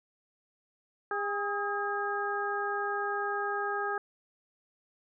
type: harmonic tone with a mistuned harmonic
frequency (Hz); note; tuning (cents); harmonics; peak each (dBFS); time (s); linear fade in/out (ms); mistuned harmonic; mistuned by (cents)
405.5; G#4; -41; 1 / 2 / 3 / 4; -35 / -35 / -35 / -35; 1.11-3.98; 2; 3; +55
effects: none